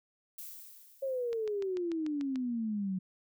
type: noise with exponential decay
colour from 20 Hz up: violet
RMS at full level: -43 dBFS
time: 0.38-1.76 s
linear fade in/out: 5 ms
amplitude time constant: 300 ms
type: exponential sweep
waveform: sine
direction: down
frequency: 550 to 183 Hz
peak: -31 dBFS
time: 1.02-2.99 s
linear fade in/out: 10 ms
type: click train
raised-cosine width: 0.2 ms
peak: -29 dBFS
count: 8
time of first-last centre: 1.33-2.358 s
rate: 6.81 Hz
effects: none